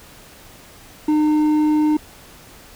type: tone with hard clipping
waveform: sine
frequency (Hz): 304.2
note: D#4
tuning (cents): -39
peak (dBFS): -15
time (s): 1.08-1.97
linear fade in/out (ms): 5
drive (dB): 5
effects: pink hiss -44 dBFS RMS until 2.75 s